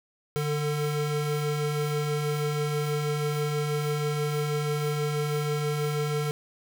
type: tone pair together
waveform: square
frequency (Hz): 147.6 / 449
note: D3 / A4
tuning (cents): +9 / +35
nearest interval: octave + perfect fifth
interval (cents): 1926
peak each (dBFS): -28 / -31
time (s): 0.36-6.31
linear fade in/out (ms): 0
effects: none